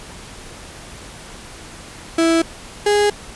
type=tone pair in turn; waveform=35% pulse; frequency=329.6 / 412.9 Hz; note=E4 / G#4; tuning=0 / -10 cents; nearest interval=major third; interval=390 cents; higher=second; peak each=-11 dBFS; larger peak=neither; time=2.18-2.42 / 2.86-3.1 s; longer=neither; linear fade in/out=5 ms; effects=pink hiss -37 dBFS RMS until 3.35 s + resampled to 24000 Hz